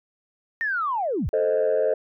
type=linear sweep; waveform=sine; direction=down; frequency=1850 to 40 Hz; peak=-22 dBFS; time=0.61-1.29 s; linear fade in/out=0 ms
type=chord; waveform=sine; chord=A diminished; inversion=none; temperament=equal; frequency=440 / 523.3 / 622.3 Hz; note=A4 / C5 / Eb5; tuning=0 / 0 / 0 cents; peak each=-22 dBFS; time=1.33-1.94 s; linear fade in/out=5 ms
effects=tanh soft clip ceiling -14 dBFS